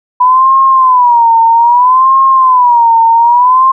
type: tone with vibrato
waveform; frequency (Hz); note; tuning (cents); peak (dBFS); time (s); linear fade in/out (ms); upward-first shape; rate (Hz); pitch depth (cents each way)
sine; 987.8; B5; 0; -3; 0.2-3.72; 10; sine; 0.62; 140
effects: none